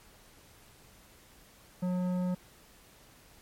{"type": "tone with tanh clipping", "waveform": "sine", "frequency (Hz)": 181, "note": "F#3", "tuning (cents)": -38, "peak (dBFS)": -30, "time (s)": [1.82, 2.35], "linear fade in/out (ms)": 10, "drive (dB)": 12, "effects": ["pink hiss -58 dBFS RMS until 3.41 s", "MP3 64 kbps"]}